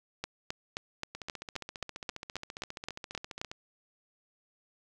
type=two click trains; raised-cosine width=0.2 ms; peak=-17 / -23 dBFS; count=13 / 36; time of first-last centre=0.24-3.415 / 1.15-3.515 s; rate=3.78 / 14.8 Hz; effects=none